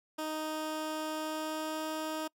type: tone with pitch glide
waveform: 15% pulse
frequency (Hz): 311.1 to 313.1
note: D#4 to D#4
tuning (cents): 0 to +11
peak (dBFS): -28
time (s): 0.18-2.28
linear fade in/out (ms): 10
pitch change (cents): +11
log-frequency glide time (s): 1.17-1.87
effects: noise-tail reverb RT60 0.1 s tail -26 dB re dry